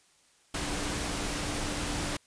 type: tone in noise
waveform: sine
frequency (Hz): 293.7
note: D4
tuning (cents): 0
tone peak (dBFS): -39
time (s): 0.54-2.17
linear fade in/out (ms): 5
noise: pink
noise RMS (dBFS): -33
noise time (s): 0.54-2.17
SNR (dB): -9
effects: white hiss -64 dBFS RMS until 2.26 s + resampled to 22050 Hz